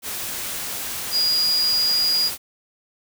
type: tone in noise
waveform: sine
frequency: 4868 Hz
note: D#8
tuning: 39 cents flat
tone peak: -17 dBFS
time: 1.11-2.31 s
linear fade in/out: 50 ms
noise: white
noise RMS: -29 dBFS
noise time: 0.02-2.38 s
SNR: +9 dB
effects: none